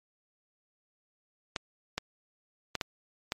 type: clicks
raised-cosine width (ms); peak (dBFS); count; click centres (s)
0.2; -13; 5; 1.562 / 1.98 / 2.753 / 2.812 / 3.321
effects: MP3 64 kbps